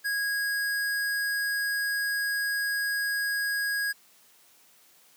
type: tone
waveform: square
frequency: 1650 Hz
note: G#6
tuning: 12 cents flat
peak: -27 dBFS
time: 0.04-3.93 s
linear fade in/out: 20 ms
effects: white hiss -59 dBFS RMS until 5.16 s + high-pass 150 Hz 12 dB/octave